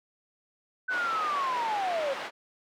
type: linear sweep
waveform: sine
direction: down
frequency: 1523 to 523.3 Hz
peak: -27 dBFS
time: 0.88-2.14 s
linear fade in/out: 10 ms
type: band-pass noise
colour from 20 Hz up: pink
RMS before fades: -37 dBFS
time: 0.89-2.31 s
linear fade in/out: 50 ms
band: 570 to 2800 Hz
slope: 12 dB/octave
effects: none